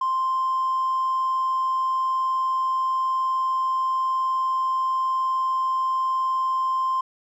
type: tone with hard clipping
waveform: sine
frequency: 1046.5 Hz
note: C6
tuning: in tune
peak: -21 dBFS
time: 0.01-7.01 s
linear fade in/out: 5 ms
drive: 1 dB
effects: none